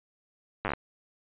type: slowing click train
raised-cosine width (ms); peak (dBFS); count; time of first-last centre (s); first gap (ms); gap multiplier
0.5; -14; 8; 0.65-0.735; 9; 1.1
effects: resampled to 8000 Hz